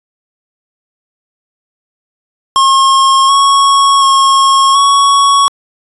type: tone with pitch steps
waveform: square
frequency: 1077 / 1104 / 1087 / 1115 Hz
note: C6 / C#6 / C#6 / C#6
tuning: +50 / -7 / -34 / +10 cents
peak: -6 dBFS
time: 2.56-5.48 s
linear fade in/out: 0 ms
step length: 730 ms
effects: resampled to 24000 Hz